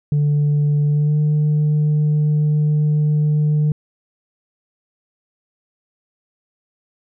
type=tone with pitch glide; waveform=sine; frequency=146.83 to 150.61 Hz; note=D3 to D3; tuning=0 to +44 cents; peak=-11 dBFS; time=0.12-3.72 s; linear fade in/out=2 ms; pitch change=+44 cents; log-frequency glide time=0.86-1.21 s; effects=tanh soft clip ceiling -12 dBFS